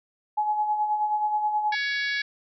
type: tone with tremolo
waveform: sine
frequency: 846 Hz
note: G#5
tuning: 32 cents sharp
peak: -20 dBFS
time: 0.37-1.75 s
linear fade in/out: 10 ms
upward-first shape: sine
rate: 9.4 Hz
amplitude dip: 50%
type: harmonic tone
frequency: 561 Hz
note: C#5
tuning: 21 cents sharp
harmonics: 3 / 4 / 5 / 6 / 7 / 8 / 9 / 10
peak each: -27 / -30 / -43 / -37 / -37 / -38 / -41 / -48 dBFS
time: 1.72-2.22 s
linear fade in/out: 5 ms
effects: none